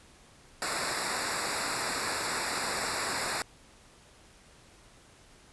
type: noise with comb filter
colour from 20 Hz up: pink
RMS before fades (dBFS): -32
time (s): 0.62-3.42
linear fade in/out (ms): 0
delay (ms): 0.32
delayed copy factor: -0.95
effects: pink hiss -57 dBFS RMS until 5.52 s + resampled to 24000 Hz